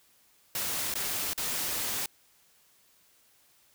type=noise with dropouts; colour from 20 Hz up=white; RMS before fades=-32 dBFS; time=0.55-2.06 s; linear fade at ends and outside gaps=2 ms; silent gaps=0.94-0.953 / 1.334-1.377 s; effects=white hiss -64 dBFS RMS until 3.74 s